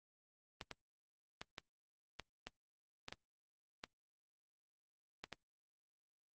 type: clicks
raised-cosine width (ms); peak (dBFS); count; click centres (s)
0.2; -27; 11; 0.612 / 0.713 / 1.415 / 1.582 / 2.197 / 2.47 / 3.084 / 3.125 / 3.839 / 5.24 / 5.327
effects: Opus 32 kbps